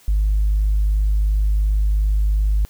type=tone; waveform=sine; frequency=51.4 Hz; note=G#1; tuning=17 cents flat; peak=-13 dBFS; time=0.08-2.65 s; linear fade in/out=0 ms; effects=tanh soft clip ceiling -11 dBFS + white hiss -51 dBFS RMS until 2.69 s